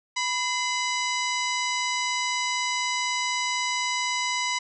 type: harmonic tone with a mistuned harmonic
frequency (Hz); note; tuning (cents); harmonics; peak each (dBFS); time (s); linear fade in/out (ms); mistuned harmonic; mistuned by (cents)
988; B5; 0; 1 / 2 / 3 / 4 / 5 / 6 / 7 / 8; -29 / -29 / -35 / -34 / -35 / -35 / -39 / -40; 0.16-4.59; 10; 2; +73
effects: none